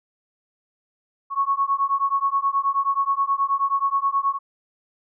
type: beating tone pair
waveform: sine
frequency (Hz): 1100 / 1109.4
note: C#6 / C#6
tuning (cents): -14 / +1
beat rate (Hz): 9.4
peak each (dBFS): -22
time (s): 1.3-4.39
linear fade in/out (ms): 50
effects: none